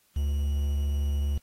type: tone with quantisation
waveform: triangle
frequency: 71.4 Hz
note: D2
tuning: 48 cents flat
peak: -22 dBFS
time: 0.16-1.38 s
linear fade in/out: 5 ms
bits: 8
effects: white hiss -66 dBFS RMS until 1.42 s + AAC 48 kbps